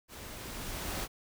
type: noise with level ramp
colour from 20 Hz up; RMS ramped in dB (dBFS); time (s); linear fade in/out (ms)
pink; -47 to -35; 0.08-1.08; 50
effects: none